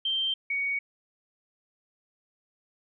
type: tone pair in turn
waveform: sine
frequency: 3141 / 2239 Hz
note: G7 / C#7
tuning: +3 / +17 cents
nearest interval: tritone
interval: 586 cents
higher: first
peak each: -25 / -26 dBFS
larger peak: first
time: 0.05-0.34 / 0.5-0.79 s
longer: neither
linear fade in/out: 5 ms
effects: none